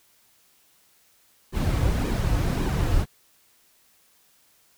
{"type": "noise with flanger", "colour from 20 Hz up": "brown", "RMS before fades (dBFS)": -23, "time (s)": [1.52, 3.06], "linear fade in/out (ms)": 50, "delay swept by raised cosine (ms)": [1.4, 5.1], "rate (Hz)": 1.8, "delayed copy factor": -0.55, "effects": ["white hiss -61 dBFS RMS until 4.77 s"]}